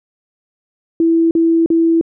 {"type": "tone bursts", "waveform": "sine", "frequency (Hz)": 330.2, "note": "E4", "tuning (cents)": 3, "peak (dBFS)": -9, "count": 3, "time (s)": [1, 2.012], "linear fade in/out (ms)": 2, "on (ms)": 310, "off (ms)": 41, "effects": []}